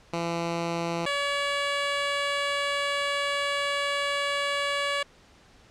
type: tone pair in turn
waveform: 10% pulse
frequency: 168.9 / 568.1 Hz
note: E3 / C#5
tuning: +42 / +42 cents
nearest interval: octave + major sixth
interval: 2100 cents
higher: second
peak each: -19 / -17 dBFS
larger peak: second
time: 0.13-1.06 / 1.06-5.03 s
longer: second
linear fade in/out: 5 ms
effects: pink hiss -56 dBFS RMS until 5.7 s + low-pass 6000 Hz 12 dB/octave